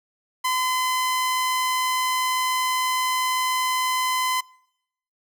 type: tone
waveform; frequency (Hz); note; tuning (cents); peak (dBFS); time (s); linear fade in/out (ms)
sawtooth; 1021; C6; -43; -17; 0.44-4.41; 10
effects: noise-tail reverb RT60 0.8 s tail -26 dB re dry